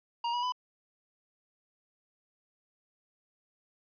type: tone with pitch steps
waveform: square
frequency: 942 / 969.6 / 998 Hz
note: A#5 / B5 / B5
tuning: +18 / -32 / +18 cents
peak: -30 dBFS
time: 0.24-0.522 s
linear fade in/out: 5 ms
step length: 94 ms
effects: resampled to 11025 Hz